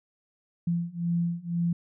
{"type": "beating tone pair", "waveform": "sine", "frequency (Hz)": [170, 172], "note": ["F3", "F3"], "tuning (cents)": [-46, -26], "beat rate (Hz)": 2, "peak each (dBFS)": [-29, -28], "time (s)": [0.67, 1.73], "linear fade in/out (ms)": 5, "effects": []}